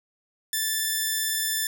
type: tone with vibrato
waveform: 5% pulse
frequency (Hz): 1760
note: A6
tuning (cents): 0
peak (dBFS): -14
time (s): 0.53-1.67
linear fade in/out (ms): 2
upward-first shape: triangle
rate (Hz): 18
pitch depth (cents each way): 8
effects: none